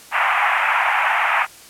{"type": "band-pass noise", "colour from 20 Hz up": "pink", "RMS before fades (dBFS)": -18, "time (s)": [0.11, 1.47], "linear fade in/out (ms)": 50, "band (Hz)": [740, 2600], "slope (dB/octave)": 48, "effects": ["white hiss -43 dBFS RMS until 1.69 s", "low-pass 12000 Hz 12 dB/octave"]}